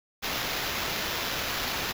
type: noise with sample-and-hold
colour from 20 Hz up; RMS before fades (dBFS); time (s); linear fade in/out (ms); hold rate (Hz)
white; -31; 0.22-1.93; 20; 8820
effects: none